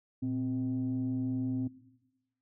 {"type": "tone pair together", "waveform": "sine", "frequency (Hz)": [116.5, 259.3], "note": ["A#2", "C4"], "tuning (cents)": [-1, -15], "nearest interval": "octave + major second", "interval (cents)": 1386, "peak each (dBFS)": [-35, -30], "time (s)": [0.22, 1.68], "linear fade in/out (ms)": 10, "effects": ["noise-tail reverb RT60 1.0 s tail -17 dB re dry", "tanh soft clip ceiling -25 dBFS"]}